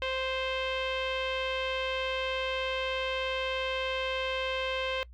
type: tone with low-pass filter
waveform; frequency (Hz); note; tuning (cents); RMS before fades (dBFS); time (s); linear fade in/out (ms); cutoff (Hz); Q
sawtooth; 523.3; C5; 0; -32; 0.02-5.03; 0; 3000; 3.8
effects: noise-tail reverb RT60 0.1 s tail -22 dB re dry + added 60 Hz sine -47 dBFS peak until 5.13 s